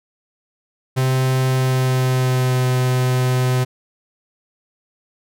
45% pulse tone with pitch glide, 130.3 to 127.32 Hz, C3 to C3, -7 to -47 cents, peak -15 dBFS, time 0.96-3.65 s, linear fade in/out 20 ms, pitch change -40 cents, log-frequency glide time 1.47-2.67 s, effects none

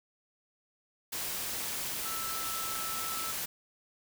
sine tone in noise, 1318.5 Hz, E6, in tune, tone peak -39 dBFS, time 2.05-3.32 s, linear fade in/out 10 ms, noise white, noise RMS -36 dBFS, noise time 1.12-3.46 s, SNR -6 dB, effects none

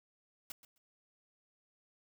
white noise with echo, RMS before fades -44 dBFS, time 0.5-0.52 s, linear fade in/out 2 ms, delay 130 ms, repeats 2, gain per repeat -15 dB, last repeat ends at 0.78 s, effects none

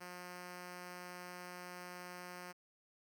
5% pulse tone, 178.9 Hz, F3, 42 cents sharp, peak -36 dBFS, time 0-2.53 s, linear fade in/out 20 ms, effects none

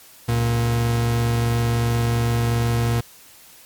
40% pulse tone pair together, 70.14 / 117.5 Hz, C#2 / A#2, +21 / +14 cents, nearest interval major sixth, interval 893 cents, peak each -28 / -17 dBFS, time 0.28-3.01 s, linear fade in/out 10 ms, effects white hiss -47 dBFS RMS until 3.65 s + MP3 96 kbps

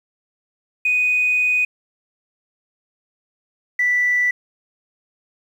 sine tone pair in turn, 2489 / 1971.7 Hz, D#7 / B6, 0 / -3 cents, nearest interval major third, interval 403 cents, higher first, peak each -14 dBFS, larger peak neither, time 0.85-1.65 / 3.79-4.31 s, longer first, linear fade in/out 5 ms, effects tanh soft clip ceiling -10 dBFS + 8-bit

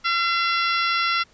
harmonic tone, 681 Hz, F5, 44 cents flat, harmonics 2 / 3 / 4 / 5 / 6 / 7 / 8, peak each -22 / -26 / -28 / -30 / -32 / -33 / -34 dBFS, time 0.04-1.24 s, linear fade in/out 20 ms, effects pink hiss -56 dBFS RMS until 1.33 s + resampled to 16000 Hz

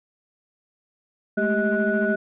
sine tone cluster, 208 / 221.6 / 393 / 631 / 1474 Hz, G#3 / A3 / G4 / D#5 / F#6, +3 / +13 / +4 / +24 / -7 cents, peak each -25 dBFS, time 1.37-2.16 s, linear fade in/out 10 ms, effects tanh soft clip ceiling -11 dBFS

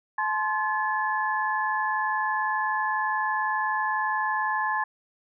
sine tone cluster, 858 / 1046 / 1721 Hz, A5 / C6 / A6, -44 / -1 / -39 cents, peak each -28 dBFS, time 0.18-4.84 s, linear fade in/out 5 ms, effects none

